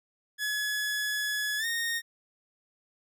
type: tone with pitch glide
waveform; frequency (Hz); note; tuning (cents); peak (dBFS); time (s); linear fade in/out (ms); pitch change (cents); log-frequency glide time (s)
sawtooth; 1697 to 1850.6; G#6 to A#6; +37 to -13; -25; 0.38-2.02; 50; +150; 1.58-1.66
effects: none